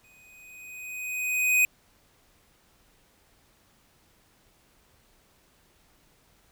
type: tone with exponential growth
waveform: square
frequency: 2499 Hz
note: D#7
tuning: 7 cents sharp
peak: -18 dBFS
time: 0.04-1.65 s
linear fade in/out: 1 ms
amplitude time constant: 350 ms
effects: pink hiss -63 dBFS RMS until 6.51 s